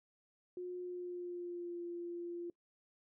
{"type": "tone with pitch glide", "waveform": "sine", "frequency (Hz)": [359.8, 345.9], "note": ["F#4", "F4"], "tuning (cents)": [-48, -17], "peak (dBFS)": -40, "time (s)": [0.57, 2.5], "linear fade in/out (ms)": 2, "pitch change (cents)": -69, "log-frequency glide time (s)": [0.77, 1.82], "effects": ["noise-tail reverb RT60 0.1 s tail -23 dB re dry"]}